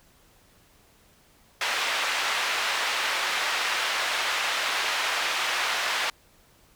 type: band-pass noise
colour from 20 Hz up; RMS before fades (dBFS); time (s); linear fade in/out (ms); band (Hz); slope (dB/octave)
white; -27; 1.61-6.1; 2; 770 to 2900; 12
effects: pink hiss -59 dBFS RMS until 6.75 s